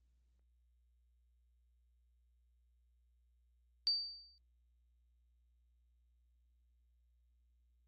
sine tone with exponential decay, 4627 Hz, D8, 27 cents flat, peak -28 dBFS, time 3.87-4.38 s, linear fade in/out 0 ms, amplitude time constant 110 ms, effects added 60 Hz sine -70 dBFS peak until 7.87 s + Opus 32 kbps

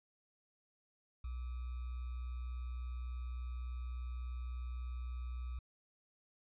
sine tone with sample-and-hold, 61.74 Hz, B1, in tune, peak -39 dBFS, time 1.24-5.59 s, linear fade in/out 5 ms, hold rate 1225 Hz, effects resampled to 8000 Hz

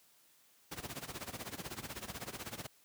pink noise with tremolo, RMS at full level -41 dBFS, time 0.71-2.67 s, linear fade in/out 10 ms, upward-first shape sine, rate 16 Hz, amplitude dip 85%, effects white hiss -67 dBFS RMS until 2.84 s + high-pass 80 Hz 12 dB/octave

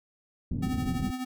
white low-pass noise, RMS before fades -31 dBFS, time 0.51-1.11 s, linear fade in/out 5 ms, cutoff 240 Hz, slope 24 dB/octave
square tone with tremolo, 255.2 Hz, C4, 43 cents flat, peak -30 dBFS, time 0.62-1.25 s, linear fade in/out 10 ms, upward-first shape triangle, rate 12 Hz, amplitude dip 65%
effects none

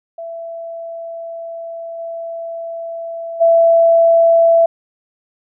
sine tone with level steps, 667 Hz, E5, 20 cents sharp, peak -25 / -23 / -7 dBFS, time 0.18-4.66 s, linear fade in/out 5 ms, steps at 1.98 / 3.4 s, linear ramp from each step 20 ms, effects none

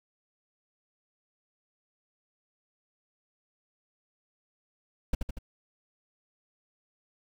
brown noise with echo, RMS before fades -24 dBFS, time 5.13-5.15 s, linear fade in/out 5 ms, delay 79 ms, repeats 3, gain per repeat -4 dB, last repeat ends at 5.387 s, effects none

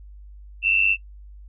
sine tone pair together, 2637 / 2735 Hz, E7 / F7, 0 / -37 cents, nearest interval minor second, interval 63 cents, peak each -19 dBFS, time 0.62-0.97 s, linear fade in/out 50 ms, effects noise-tail reverb RT60 0.1 s tail -21 dB re dry + added 50 Hz sine -40 dBFS peak until 1.48 s

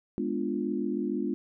sine chord, G# diminished seventh, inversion none, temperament equal, 207.7 / 246.9 / 293.7 / 349.2 Hz, G#3 / B3 / D4 / F4, 0 / 0 / 0 / 0 cents, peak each -33 dBFS, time 0.18-1.34 s, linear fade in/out 0 ms, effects none

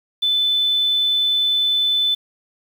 sine tone, 3510 Hz, A7, 5 cents flat, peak -15 dBFS, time 0.22-2.15 s, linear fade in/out 10 ms, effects 7-bit

